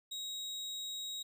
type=tone; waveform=35% pulse; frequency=3800 Hz; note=A#7; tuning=33 cents sharp; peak=-37 dBFS; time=0.11-1.23 s; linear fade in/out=10 ms; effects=none